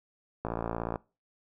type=click train; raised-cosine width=1 ms; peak=-18 dBFS; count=30; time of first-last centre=0.45-0.958 s; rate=57.1 Hz; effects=noise-tail reverb RT60 0.3 s tail -22 dB re dry